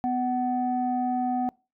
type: tone pair together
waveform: sine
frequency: 249.8 / 749.6 Hz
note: B3 / F#5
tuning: +20 / +22 cents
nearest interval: octave + perfect fifth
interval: 1902 cents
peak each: -26 / -25 dBFS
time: 0.04-1.49 s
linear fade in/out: 0 ms
effects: noise-tail reverb RT60 0.3 s tail -25 dB re dry + tanh soft clip ceiling -17 dBFS